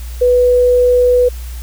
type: tone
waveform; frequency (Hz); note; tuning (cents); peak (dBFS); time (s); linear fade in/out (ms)
sine; 493.9; B4; 0; -7; 0.21-1.29; 10
effects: added 60 Hz sine -23 dBFS peak until 1.62 s + white hiss -38 dBFS RMS until 1.62 s